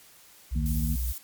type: tone with vibrato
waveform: sine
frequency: 61.5 Hz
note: B1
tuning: 7 cents flat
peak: -26 dBFS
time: 0.51-1.13 s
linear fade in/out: 20 ms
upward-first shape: square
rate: 14 Hz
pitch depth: 41 cents each way
type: harmonic tone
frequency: 76.8 Hz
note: D#2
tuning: 22 cents flat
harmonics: 1 / 2 / 3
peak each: -34 / -30 / -32 dBFS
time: 0.55-0.96 s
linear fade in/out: 10 ms
type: noise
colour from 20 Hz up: violet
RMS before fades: -37 dBFS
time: 0.66-1.18 s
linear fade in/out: 0 ms
effects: white hiss -54 dBFS RMS until 1.23 s + MP3 96 kbps